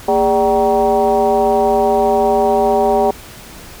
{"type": "tone with frequency modulation", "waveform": "sine", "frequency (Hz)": 587.3, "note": "D5", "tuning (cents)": 0, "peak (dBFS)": -10, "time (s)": [0.08, 3.11], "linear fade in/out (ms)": 5, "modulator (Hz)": 178, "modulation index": 1.6, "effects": ["added 50 Hz sine -45 dBFS peak until 3.8 s", "pink hiss -36 dBFS RMS until 3.8 s"]}